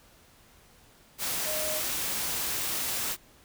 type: tone in noise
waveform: sine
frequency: 618 Hz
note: D#5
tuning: 12 cents flat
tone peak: -34 dBFS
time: 1.44-1.82 s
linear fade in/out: 50 ms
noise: white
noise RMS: -31 dBFS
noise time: 1.18-3.17 s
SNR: -6 dB
effects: pink hiss -58 dBFS RMS until 3.44 s